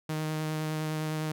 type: tone with vibrato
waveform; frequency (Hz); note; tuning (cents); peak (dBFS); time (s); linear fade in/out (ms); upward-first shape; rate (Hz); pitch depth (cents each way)
sawtooth; 155.56; D#3; 0; -26; 0.09-1.32; 5; sine; 9.8; 11
effects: none